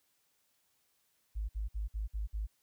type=tone bursts; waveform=sine; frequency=52.5 Hz; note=G#1; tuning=19 cents sharp; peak=-33 dBFS; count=6; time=1.35-2.47 s; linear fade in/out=20 ms; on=140 ms; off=56 ms; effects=white hiss -75 dBFS RMS until 2.62 s